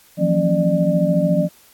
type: tone cluster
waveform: sine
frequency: 166.2 / 180.1 / 230.1 / 275.5 / 599 Hz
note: E3 / F#3 / A#3 / C#4 / D5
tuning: +15 / -46 / -22 / -11 / +34 cents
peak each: -20 / -18 / -27 / -24 / -19 dBFS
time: 0.17-1.49 s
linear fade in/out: 50 ms
effects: white hiss -51 dBFS RMS until 1.73 s + AAC 64 kbps